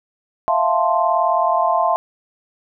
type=chord; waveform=sine; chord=F major seventh; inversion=third; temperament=equal; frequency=659.3 / 698.5 / 880 / 1046.5 Hz; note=E5 / F5 / A5 / C6; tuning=0 / 0 / 0 / 0 cents; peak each=-20 / -19 / -21 / -19 dBFS; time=0.48-1.96 s; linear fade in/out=0 ms; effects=none